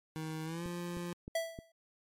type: tone with pitch glide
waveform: 25% pulse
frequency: 158 to 174.3 Hz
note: D#3 to F3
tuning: +27 to -3 cents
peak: -34 dBFS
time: 0.16-1.13 s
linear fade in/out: 0 ms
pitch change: +170 cents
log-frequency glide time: 0.44-0.65 s
type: click train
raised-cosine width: 3 ms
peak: -30 dBFS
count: 4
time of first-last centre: 0.66-1.589 s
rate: 3.23 Hz
type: tone with exponential decay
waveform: square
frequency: 659.3 Hz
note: E5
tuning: in tune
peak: -29 dBFS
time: 1.35-1.72 s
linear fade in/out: 5 ms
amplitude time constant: 79 ms
effects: MP3 64 kbps